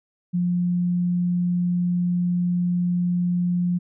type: tone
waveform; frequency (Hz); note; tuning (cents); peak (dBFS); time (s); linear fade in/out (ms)
sine; 176.8; F3; +22; -19; 0.33-3.79; 20
effects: none